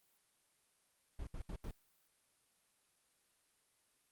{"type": "noise bursts at uneven times", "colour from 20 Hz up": "brown", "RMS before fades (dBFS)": -44, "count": 4, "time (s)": [[1.19, 1.27], [1.34, 1.42], [1.49, 1.56], [1.64, 1.71]], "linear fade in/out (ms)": 2, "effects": ["white hiss -75 dBFS RMS until 4.11 s", "Opus 32 kbps"]}